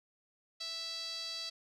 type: tone with band-pass filter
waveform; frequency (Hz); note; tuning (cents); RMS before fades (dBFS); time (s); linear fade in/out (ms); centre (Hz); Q
sawtooth; 659.3; E5; 0; -41; 0.6-1.5; 10; 4400; 7.1
effects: none